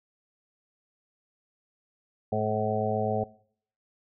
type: harmonic tone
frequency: 107.8 Hz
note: A2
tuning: 35 cents flat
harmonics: 1 / 2 / 4 / 5 / 6 / 7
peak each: -32 / -32 / -32 / -32 / -32 / -32 dBFS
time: 2.32-3.24 s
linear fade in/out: 5 ms
effects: noise-tail reverb RT60 0.6 s tail -22 dB re dry